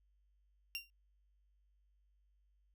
30% pulse tone with exponential decay, 2769 Hz, F7, 15 cents flat, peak -33 dBFS, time 0.75-0.9 s, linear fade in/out 0 ms, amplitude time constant 32 ms, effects added 50 Hz sine -70 dBFS peak until 2.74 s

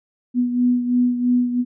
sine beating tone pair, 245.6 / 248.6 Hz, B3 / B3, -9 / +12 cents, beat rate 3 Hz, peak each -16 / -23 dBFS, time 0.34-1.65 s, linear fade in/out 50 ms, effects none

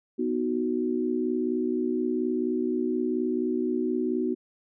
sine chord, B major, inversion none, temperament equal, 246.9 / 311.1 / 370 Hz, B3 / D#4 / F#4, 0 / 0 / 0 cents, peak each -28 / -30 / -28 dBFS, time 0.18-4.35 s, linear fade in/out 20 ms, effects none

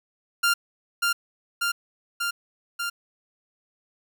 sawtooth tone with echo, 1395 Hz, F6, 2 cents flat, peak -15 dBFS, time 0.43-0.54 s, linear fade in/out 10 ms, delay 590 ms, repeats 4, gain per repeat -2 dB, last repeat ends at 2.9 s, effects none

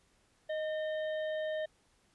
harmonic tone with a mistuned harmonic, 622.3 Hz, D#5, in tune, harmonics 1 / 3 / 5 / 6, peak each -33 / -44 / -51 / -55 dBFS, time 0.49-1.66 s, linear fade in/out 10 ms, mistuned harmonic 3, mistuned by -48 cents, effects pink hiss -70 dBFS RMS until 2.14 s + resampled to 24000 Hz

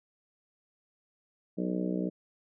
harmonic tone with a mistuned harmonic, 61.74 Hz, B1, in tune, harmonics 3 / 4 / 5 / 6 / 7 / 8 / 9 / 10, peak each -32 / -38 / -34 / -42 / -39 / -43 / -44 / -44 dBFS, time 1.57-2.1 s, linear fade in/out 20 ms, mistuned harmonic 10, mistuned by -15 cents, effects none

